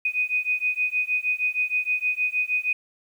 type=beating tone pair; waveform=sine; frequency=2489 / 2495.4 Hz; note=D#7 / D#7; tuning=0 / +4 cents; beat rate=6.4 Hz; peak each=-25 dBFS; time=0.05-2.73 s; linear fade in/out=5 ms; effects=9-bit